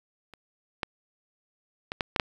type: clicks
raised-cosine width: 0.3 ms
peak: -30 / -12 / -16 / -10 / -9 / -6 dBFS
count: 6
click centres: 0.337 / 0.832 / 1.919 / 2.008 / 2.162 / 2.198 s
effects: 8-bit